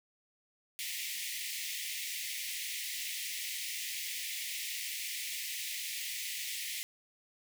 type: high-pass noise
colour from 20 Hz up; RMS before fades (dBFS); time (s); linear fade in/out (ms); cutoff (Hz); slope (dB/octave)
pink; -39; 0.79-6.83; 0; 1900; 96
effects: none